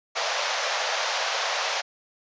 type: band-pass noise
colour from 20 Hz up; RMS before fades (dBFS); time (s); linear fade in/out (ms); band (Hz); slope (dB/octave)
pink; -27; 0.15-1.82; 20; 530 to 6400; 48
effects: resampled to 16000 Hz